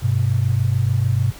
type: tone pair together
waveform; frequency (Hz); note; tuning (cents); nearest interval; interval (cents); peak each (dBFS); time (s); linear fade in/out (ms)
sine; 99.6 / 126.4; G2 / B2; +28 / +41; major third; 413; -18; 0.02-1.32; 20
effects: added 50 Hz sine -43 dBFS peak until 1.39 s + pink hiss -41 dBFS RMS until 1.39 s